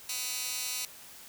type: tone with high-pass filter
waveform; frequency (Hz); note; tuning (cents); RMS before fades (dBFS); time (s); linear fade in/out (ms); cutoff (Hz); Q
15% pulse; 250.8; B3; +27; -35; 0.09-0.85; 2; 4600; 0.71
effects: white hiss -50 dBFS RMS until 1.28 s